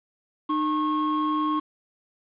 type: tone pair together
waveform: triangle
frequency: 305.1 / 1087.3 Hz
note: D#4 / C#6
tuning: -34 / -34 cents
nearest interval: octave + minor seventh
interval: 2200 cents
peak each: -23 dBFS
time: 0.49-1.6 s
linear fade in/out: 10 ms
effects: resampled to 8000 Hz + 8-bit